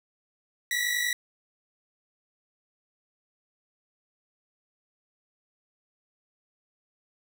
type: tone pair together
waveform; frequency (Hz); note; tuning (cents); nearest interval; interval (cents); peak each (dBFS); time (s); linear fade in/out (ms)
sawtooth; 1915 / 1965.4; A#6 / B6; +46 / -9; unison; 45; -25 / -25; 0.71-1.13; 2
effects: none